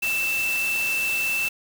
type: tone in noise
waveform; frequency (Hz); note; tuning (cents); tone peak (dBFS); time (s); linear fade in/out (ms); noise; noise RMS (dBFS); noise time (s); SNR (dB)
sine; 2657; E7; +13; -22; 0.02-1.49; 10; white; -32; 0.02-1.49; +7
effects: none